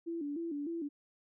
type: tone with vibrato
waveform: sine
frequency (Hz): 311.1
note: D#4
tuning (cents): 0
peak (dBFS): -35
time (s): 0.06-0.89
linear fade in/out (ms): 20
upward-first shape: square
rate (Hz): 3.3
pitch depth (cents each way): 130
effects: none